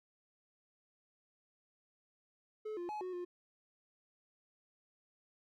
triangle tone with pitch steps, 430.5 / 349.5 / 847 / 367.1 / 354.6 Hz, A4 / F4 / G#5 / F#4 / F4, -38 / +1 / +34 / -14 / +26 cents, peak -37 dBFS, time 2.65-3.25 s, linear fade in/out 10 ms, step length 120 ms, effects none

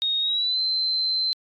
sine tone with pitch glide, 3730 to 4091 Hz, A#7 to C8, 0 to -40 cents, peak -21 dBFS, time 0.02-1.33 s, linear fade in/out 0 ms, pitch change +160 cents, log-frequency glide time 0.2-0.6 s, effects AAC 48 kbps

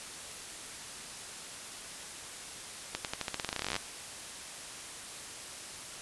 accelerating click train, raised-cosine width 0.2 ms, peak -15 dBFS, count 22, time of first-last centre 2.95-3.764 s, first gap 98 ms, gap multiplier 0.89, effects white hiss -44 dBFS RMS until 6.01 s + resampled to 24000 Hz

